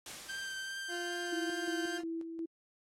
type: noise with exponential decay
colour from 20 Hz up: white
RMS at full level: -43 dBFS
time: 0.06-1.72 s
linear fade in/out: 2 ms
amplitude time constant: 360 ms
type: tone with vibrato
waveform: sawtooth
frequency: 1568 Hz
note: G6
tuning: in tune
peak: -35 dBFS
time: 0.28-1.99 s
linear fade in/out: 20 ms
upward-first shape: sine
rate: 2.5 Hz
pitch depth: 12 cents each way
type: tone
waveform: 30% pulse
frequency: 349.2 Hz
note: F4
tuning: in tune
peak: -36 dBFS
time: 0.88-2.04 s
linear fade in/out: 50 ms
type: tone with tremolo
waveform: sine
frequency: 329.6 Hz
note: E4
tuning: in tune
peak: -35 dBFS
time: 1.32-2.46 s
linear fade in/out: 10 ms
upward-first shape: square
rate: 2.8 Hz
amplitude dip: 45%
effects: low-pass 9000 Hz 12 dB/octave + AAC 48 kbps